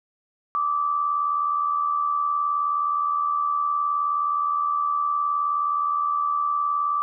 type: tone pair together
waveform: sine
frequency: 1165.2 / 1244.5 Hz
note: D6 / D#6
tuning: -14 / 0 cents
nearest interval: minor second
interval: 114 cents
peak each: -21 / -30 dBFS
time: 0.55-7.02 s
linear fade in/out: 0 ms
effects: none